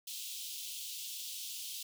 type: high-pass noise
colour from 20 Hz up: pink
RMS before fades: -43 dBFS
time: 0.07-1.83 s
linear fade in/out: 5 ms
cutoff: 2900 Hz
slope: 48 dB/octave
effects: none